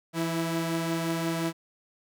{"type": "tone pair together", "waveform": "sawtooth", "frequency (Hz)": [166.72, 327.8], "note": ["E3", "E4"], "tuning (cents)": [20, -10], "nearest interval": "octave", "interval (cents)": 1170, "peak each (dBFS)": -26, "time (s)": [0.13, 1.53], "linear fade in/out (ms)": 50, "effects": []}